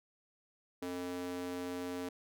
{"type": "tone with high-pass filter", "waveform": "square", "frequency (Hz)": 89.3, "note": "F2", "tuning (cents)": 39, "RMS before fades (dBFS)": -40, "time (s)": [0.82, 2.09], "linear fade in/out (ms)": 5, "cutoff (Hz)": 330, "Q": 3.4, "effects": []}